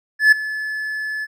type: tone with ADSR envelope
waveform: triangle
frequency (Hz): 1726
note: A6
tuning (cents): -34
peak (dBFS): -4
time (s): 0.19-1.27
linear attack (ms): 130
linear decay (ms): 8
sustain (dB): -17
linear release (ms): 37
effects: none